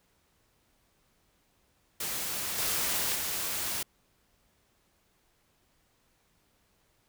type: noise with level steps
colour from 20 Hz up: white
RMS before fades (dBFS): -34 / -30 / -33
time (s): 2-3.83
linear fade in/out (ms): 5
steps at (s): 2.58 / 3.15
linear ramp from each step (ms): 5
effects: pink hiss -70 dBFS RMS until 7.08 s